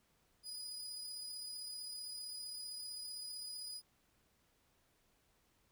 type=tone with amplitude modulation; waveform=30% pulse; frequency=4946 Hz; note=D#8; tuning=11 cents flat; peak=-40 dBFS; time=0.43-3.82 s; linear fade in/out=50 ms; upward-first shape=sine; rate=35.5 Hz; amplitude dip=30%; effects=pink hiss -75 dBFS RMS until 5.71 s